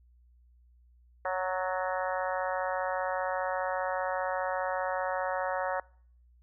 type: harmonic tone with a mistuned harmonic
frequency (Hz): 185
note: F#3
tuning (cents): 0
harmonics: 3 / 4 / 5 / 6 / 7 / 8 / 9 / 10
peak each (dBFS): -33 / -35 / -37 / -39 / -40 / -41 / -42 / -43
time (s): 1.25-5.8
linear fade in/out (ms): 2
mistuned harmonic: 9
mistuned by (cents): +32
effects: noise-tail reverb RT60 0.6 s tail -25 dB re dry + added 60 Hz sine -58 dBFS peak until 6.42 s